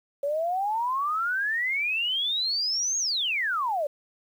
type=exponential two-way sweep; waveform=sine; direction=up then down; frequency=554.4 to 6645 to 554.4 Hz; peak=-24 dBFS; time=0.23-3.87 s; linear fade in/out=5 ms; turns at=2.98 s; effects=9-bit